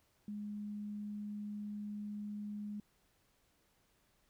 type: tone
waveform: sine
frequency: 207.7 Hz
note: G#3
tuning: in tune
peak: -40 dBFS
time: 0.28-2.8 s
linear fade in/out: 2 ms
effects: pink hiss -74 dBFS RMS until 4.29 s